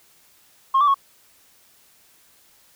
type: tone with pitch steps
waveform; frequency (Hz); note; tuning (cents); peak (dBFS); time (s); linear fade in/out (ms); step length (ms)
sine; 1074 / 1161 / 1103; C6 / D6 / C#6; +45 / -20 / -9; -12; 0.74-0.944; 10; 68
effects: tanh soft clip ceiling -11 dBFS + white hiss -56 dBFS RMS until 2.75 s